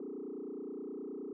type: tone with frequency modulation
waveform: sine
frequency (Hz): 342.1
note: F4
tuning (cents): -36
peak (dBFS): -38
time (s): 0-1.33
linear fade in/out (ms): 2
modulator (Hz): 29.6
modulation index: 3.3
effects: tanh soft clip ceiling -36 dBFS